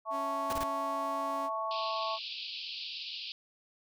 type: chord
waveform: sine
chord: A major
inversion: second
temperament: equal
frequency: 659.3 / 880 / 1108.7 Hz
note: E5 / A5 / C#6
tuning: 0 / 0 / 0 cents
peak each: -37 / -39 / -34 dBFS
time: 0.05-2.19 s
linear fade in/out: 50 ms
type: tone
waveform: sawtooth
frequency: 277.2 Hz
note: C#4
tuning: in tune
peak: -37 dBFS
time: 0.1-1.5 s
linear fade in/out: 50 ms
type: noise bursts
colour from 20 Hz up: pink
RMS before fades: -38 dBFS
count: 3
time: 0.5-0.634 s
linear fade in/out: 0 ms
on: 28 ms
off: 25 ms
type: band-pass noise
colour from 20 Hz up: white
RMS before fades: -41 dBFS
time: 1.71-3.32 s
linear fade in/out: 0 ms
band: 2500 to 4900 Hz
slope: 96 dB/octave
effects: none